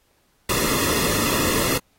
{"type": "noise with comb filter", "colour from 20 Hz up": "pink", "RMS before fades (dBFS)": -22, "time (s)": [0.49, 1.78], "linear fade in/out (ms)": 5, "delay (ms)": 1.3, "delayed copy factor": -0.7, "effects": ["pink hiss -64 dBFS RMS until 1.98 s", "AAC 48 kbps"]}